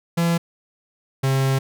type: tone pair in turn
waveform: 45% pulse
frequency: 169.1 / 134.21 Hz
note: E3 / C3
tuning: +44 / +44 cents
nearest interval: major third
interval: 400 cents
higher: first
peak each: -17 dBFS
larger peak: neither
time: 0.17-0.38 / 1.23-1.59 s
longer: second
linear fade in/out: 10 ms
effects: none